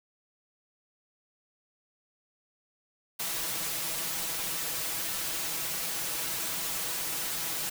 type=noise with comb filter; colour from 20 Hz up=white; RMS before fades=-33 dBFS; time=3.19-7.7 s; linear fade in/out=10 ms; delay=6.1 ms; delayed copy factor=+0.8; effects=none